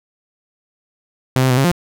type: tone with pitch steps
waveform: sawtooth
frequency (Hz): 129.5 / 130.5 / 125.7 / 135.7 / 175.6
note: C3 / C3 / B2 / C#3 / F3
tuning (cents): -17 / -4 / +31 / -36 / +10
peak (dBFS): -8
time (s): 1.36-1.715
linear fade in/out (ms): 0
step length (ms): 71
effects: none